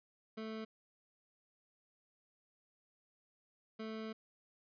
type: tone bursts at uneven times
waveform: 25% pulse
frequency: 220 Hz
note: A3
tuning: in tune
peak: -38 dBFS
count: 2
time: 0.37-0.65 / 3.79-4.13 s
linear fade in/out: 10 ms
effects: resampled to 11025 Hz